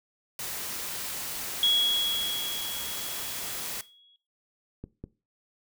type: noise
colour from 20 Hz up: white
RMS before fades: -35 dBFS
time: 0.39-3.81 s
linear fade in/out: 2 ms
type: tone with exponential decay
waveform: sine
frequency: 3332 Hz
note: G#7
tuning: 5 cents sharp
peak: -19 dBFS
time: 1.63-4.16 s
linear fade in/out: 1 ms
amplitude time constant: 550 ms
type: clicks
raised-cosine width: 3 ms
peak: -25 dBFS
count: 2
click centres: 4.84 / 5.04 s
effects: noise-tail reverb RT60 0.3 s tail -18 dB re dry